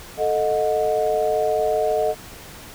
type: chord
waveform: sine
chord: D# diminished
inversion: second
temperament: equal with one note detuned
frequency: 440 / 622.3 / 727.3 Hz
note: A4 / D#5 / F#5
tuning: 0 / 0 / -30 cents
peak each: -22 / -21 / -24 dBFS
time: 0.17-2.15 s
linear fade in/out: 50 ms
effects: pink hiss -40 dBFS RMS until 2.74 s